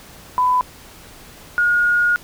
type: tone pair in turn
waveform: sine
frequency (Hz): 1000 / 1435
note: B5 / F6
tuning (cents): +21 / +47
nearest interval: tritone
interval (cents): 626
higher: second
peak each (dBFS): -13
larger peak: neither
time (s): 0.38-0.61 / 1.58-2.16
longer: second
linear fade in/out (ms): 0
effects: pink hiss -42 dBFS RMS until 2.23 s